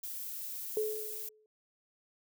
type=noise; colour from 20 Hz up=violet; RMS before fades=-41 dBFS; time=0.03-1.29 s; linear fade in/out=5 ms
type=tone with exponential decay; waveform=sine; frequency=430.4 Hz; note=A4; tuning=38 cents flat; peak=-27 dBFS; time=0.77-1.46 s; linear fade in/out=1 ms; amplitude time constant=150 ms
effects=none